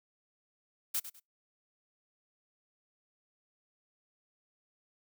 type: noise with echo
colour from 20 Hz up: blue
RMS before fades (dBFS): -32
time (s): 0.94-1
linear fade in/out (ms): 10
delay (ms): 100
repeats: 2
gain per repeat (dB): -12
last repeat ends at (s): 1.2
effects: noise-tail reverb RT60 0.2 s tail -26 dB re dry